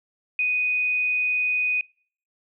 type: tone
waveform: sine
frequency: 2489 Hz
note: D#7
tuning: in tune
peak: -20 dBFS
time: 0.39-1.81 s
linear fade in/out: 2 ms
effects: noise-tail reverb RT60 0.5 s tail -25 dB re dry